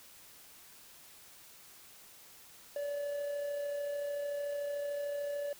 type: tone with amplitude modulation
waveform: triangle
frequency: 575 Hz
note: D5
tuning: 37 cents flat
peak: -31 dBFS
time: 2.76-5.53 s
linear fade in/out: 2 ms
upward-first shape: sine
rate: 33.5 Hz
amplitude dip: 30%
effects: white hiss -56 dBFS RMS until 5.59 s